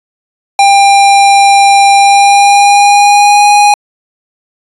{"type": "tone with pitch glide", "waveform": "square", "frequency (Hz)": [797, 823.7], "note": ["G5", "G#5"], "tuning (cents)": [28, -14], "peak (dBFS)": -3, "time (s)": [0.59, 3.74], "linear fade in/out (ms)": 2, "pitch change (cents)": 58, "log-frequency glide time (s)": [1.95, 3.47], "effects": ["resampled to 24000 Hz"]}